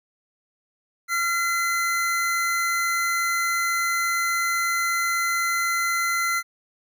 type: tone pair together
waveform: square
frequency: 1374.1 / 2039 Hz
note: F6 / C7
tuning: -29 / -45 cents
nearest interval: perfect fifth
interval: 684 cents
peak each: -25 dBFS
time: 1.08-6.43 s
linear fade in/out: 50 ms
effects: none